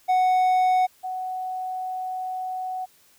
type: tone pair in turn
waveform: triangle / sine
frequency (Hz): 740 / 743.3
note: F#5 / F#5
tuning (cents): 0 / +8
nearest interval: unison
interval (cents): 8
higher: second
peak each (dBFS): -15 / -27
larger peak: first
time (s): 0.08-0.87 / 1.03-2.86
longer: second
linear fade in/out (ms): 20
effects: white hiss -58 dBFS RMS until 3.18 s